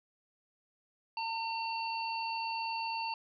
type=harmonic tone; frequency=907 Hz; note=A#5; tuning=48 cents flat; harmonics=1 / 3 / 5; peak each=-35 / -40 / -42 dBFS; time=1.17-3.14 s; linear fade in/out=2 ms; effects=none